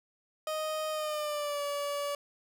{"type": "tone with pitch glide", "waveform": "30% pulse", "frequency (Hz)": [622.3, 574], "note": ["D#5", "D5"], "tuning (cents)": [0, -40], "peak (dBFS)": -29, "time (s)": [0.47, 2.15], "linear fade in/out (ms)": 2, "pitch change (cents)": -140, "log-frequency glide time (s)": [0.9, 1.63], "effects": []}